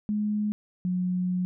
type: tone pair in turn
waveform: sine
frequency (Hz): 210 / 181.43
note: G#3 / F#3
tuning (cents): +19 / -34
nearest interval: minor third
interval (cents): 253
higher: first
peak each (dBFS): -24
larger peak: neither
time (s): 0.09-0.52 / 0.85-1.45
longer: second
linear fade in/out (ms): 0
effects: none